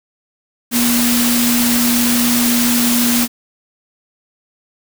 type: tone in noise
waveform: sine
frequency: 240 Hz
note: B3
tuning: 49 cents flat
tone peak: -14 dBFS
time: 0.71-3.28 s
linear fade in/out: 50 ms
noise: white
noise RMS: -17 dBFS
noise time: 0.71-3.28 s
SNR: 0 dB
effects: none